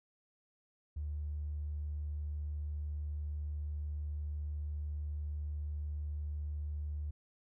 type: tone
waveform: triangle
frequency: 74.5 Hz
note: D2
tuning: 25 cents sharp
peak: -32 dBFS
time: 0.96-7.11 s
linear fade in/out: 10 ms
effects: tanh soft clip ceiling -34 dBFS